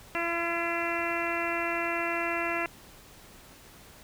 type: harmonic tone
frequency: 339.3 Hz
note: F4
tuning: 50 cents flat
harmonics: 1 / 2 / 3 / 4 / 5 / 6 / 7 / 8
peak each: -35 / -34 / -37 / -36 / -37 / -36 / -37 / -36 dBFS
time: 0.15-2.66 s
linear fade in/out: 0 ms
effects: pink hiss -52 dBFS RMS until 4.03 s